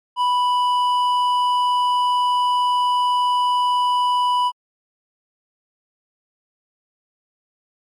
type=tone with hard clipping; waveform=triangle; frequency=987.8 Hz; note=B5; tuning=in tune; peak=-17 dBFS; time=0.16-4.52 s; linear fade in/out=50 ms; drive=10 dB; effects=MP3 64 kbps